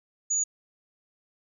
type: tone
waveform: sine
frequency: 6750 Hz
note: G#8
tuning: 27 cents sharp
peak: -23 dBFS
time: 0.3-0.44 s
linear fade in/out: 10 ms
effects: none